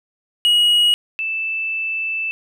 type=tone pair in turn; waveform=triangle / sine; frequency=2900 / 2641 Hz; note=F#7 / E7; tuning=-35 / +3 cents; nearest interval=major second; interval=162 cents; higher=first; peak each=-10 / -20 dBFS; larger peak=first; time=0.45-0.94 / 1.19-2.31 s; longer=second; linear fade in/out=0 ms; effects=none